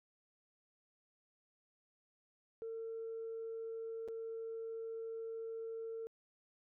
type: tone with dropouts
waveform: sine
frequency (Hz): 452.3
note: A4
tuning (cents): +48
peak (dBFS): -40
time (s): 2.62-6.07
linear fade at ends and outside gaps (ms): 0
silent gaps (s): 4.078-4.085
effects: tanh soft clip ceiling -37 dBFS